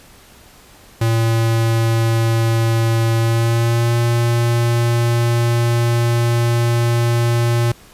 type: tone with pitch glide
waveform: square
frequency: 114.1 to 118.06 Hz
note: A#2 to A#2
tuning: -37 to +22 cents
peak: -14 dBFS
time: 1.01-7.72 s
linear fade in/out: 5 ms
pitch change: +59 cents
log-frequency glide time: 3.18-3.96 s
effects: pink hiss -45 dBFS RMS until 7.93 s + resampled to 32000 Hz